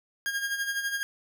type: tone with tremolo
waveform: 40% pulse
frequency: 1623 Hz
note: G#6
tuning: 40 cents flat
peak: -25 dBFS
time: 0.26-1.03 s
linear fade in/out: 0 ms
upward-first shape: sine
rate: 12 Hz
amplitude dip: 60%
effects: none